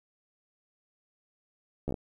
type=slowing click train; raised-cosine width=2 ms; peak=-19 dBFS; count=5; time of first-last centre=1.88-1.942 s; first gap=13 ms; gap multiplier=1.12; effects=10-bit